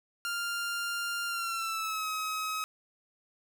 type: tone with pitch glide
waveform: sawtooth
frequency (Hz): 1396.9 to 1273.6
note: F6 to D#6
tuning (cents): 0 to +40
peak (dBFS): -28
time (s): 0.25-2.64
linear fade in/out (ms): 0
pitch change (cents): -160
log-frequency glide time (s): 1.27-2.07
effects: none